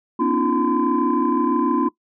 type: tone cluster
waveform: sine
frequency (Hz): 243.7 / 276.5 / 302.8 / 344.2 / 1020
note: B3 / C#4 / D#4 / F4 / C6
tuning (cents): -23 / -4 / -47 / -25 / -44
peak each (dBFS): -22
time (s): 0.19-1.89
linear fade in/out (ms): 10
effects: noise-tail reverb RT60 0.1 s tail -19 dB re dry + tanh soft clip ceiling -9 dBFS